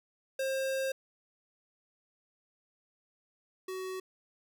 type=tone pair in turn; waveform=square; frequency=533 / 374.8 Hz; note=C5 / F#4; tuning=+32 / +22 cents; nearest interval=tritone; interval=610 cents; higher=first; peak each=-31 / -37 dBFS; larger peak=first; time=0.39-0.92 / 3.68-4 s; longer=first; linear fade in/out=5 ms; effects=none